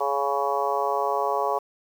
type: harmonic tone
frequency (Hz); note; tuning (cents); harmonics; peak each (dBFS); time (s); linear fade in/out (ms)
140; C#3; +18; 3 / 4 / 5 / 6 / 7 / 8; -29 / -29 / -29 / -29 / -29 / -29; 0-1.59; 10
effects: 8-bit